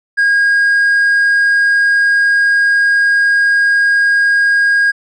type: tone with hard clipping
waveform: sine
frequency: 1631 Hz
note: G#6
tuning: 32 cents flat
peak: -9 dBFS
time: 0.17-4.92 s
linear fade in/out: 20 ms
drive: 2 dB
effects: resampled to 22050 Hz